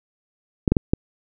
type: clicks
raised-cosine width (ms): 3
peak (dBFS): -3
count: 4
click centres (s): 0.678 / 0.72 / 0.768 / 0.935
effects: none